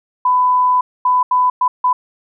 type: tone bursts at uneven times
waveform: sine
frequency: 1000 Hz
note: B5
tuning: 21 cents sharp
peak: -10 dBFS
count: 5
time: 0.25-0.81 / 1.05-1.23 / 1.31-1.5 / 1.61-1.68 / 1.84-1.93 s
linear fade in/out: 5 ms
effects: none